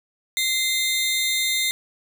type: tone pair together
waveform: sawtooth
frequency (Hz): 2081 / 3672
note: C7 / A#7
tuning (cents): -10 / -27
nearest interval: minor seventh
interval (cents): 983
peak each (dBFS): -20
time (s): 0.37-1.71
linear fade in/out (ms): 0
effects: none